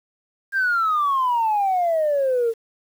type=exponential sweep; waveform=sine; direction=down; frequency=1616 to 445.7 Hz; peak=-16 dBFS; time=0.52-2.54 s; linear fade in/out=50 ms; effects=tanh soft clip ceiling -14 dBFS + 8-bit